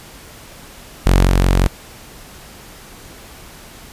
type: tone with level steps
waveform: sawtooth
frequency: 45.69 Hz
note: F#1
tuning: 21 cents flat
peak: -5 / -7 dBFS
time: 1.06-1.67 s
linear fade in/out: 0 ms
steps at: 1.25 s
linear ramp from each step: 20 ms
effects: pink hiss -39 dBFS RMS until 3.92 s + resampled to 32000 Hz